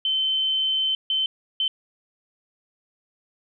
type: tone bursts at uneven times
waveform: sine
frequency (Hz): 3077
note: G7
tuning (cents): -33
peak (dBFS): -20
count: 3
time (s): 0.05-0.95 / 1.1-1.26 / 1.6-1.68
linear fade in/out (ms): 2
effects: none

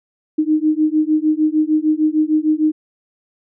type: beating tone pair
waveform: sine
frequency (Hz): 305.8 / 312.4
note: D#4 / D#4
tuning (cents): -30 / +7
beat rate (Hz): 6.6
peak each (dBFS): -16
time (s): 0.38-2.72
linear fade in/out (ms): 10
effects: none

